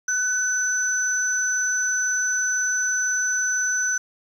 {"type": "tone pair together", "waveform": "sine", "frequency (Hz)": [1502, 6018], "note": ["F#6", "F#8"], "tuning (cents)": [26, 28], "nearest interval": "2 octaves", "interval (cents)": 2402, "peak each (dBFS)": -23, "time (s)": [0.08, 3.98], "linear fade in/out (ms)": 5, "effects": ["8-bit"]}